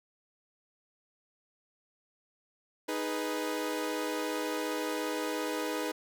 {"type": "chord", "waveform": "sawtooth", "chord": "G# minor", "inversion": "second", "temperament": "equal with one note detuned", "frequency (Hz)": [311.1, 416.7, 493.9], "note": ["D#4", "G#4", "B4"], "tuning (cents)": [0, 6, 0], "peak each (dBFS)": [-31, -34, -32], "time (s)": [2.88, 5.92], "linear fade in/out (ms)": 10, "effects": []}